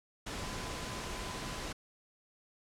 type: tone in noise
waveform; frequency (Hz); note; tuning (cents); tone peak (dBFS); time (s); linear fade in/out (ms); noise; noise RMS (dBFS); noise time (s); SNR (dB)
sine; 1013; B5; +44; -49; 0.37-1.66; 10; pink; -40; 0.26-1.73; -12
effects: low-pass 8000 Hz 12 dB/octave